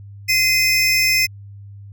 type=tone cluster; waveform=square; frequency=2065 / 2496 / 5290 Hz; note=C7 / D#7 / E8; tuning=-23 / +5 / +5 cents; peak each=-19 dBFS; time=0.28-1.27 s; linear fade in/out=20 ms; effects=added 100 Hz sine -35 dBFS peak until 1.92 s